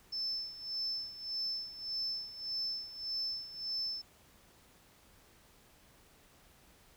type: tone with tremolo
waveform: sine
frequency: 5280 Hz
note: E8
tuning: 2 cents sharp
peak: -32 dBFS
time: 0.12-4.02 s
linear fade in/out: 10 ms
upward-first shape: sine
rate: 1.7 Hz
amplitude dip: 80%
effects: tanh soft clip ceiling -29 dBFS + pink hiss -63 dBFS RMS until 6.96 s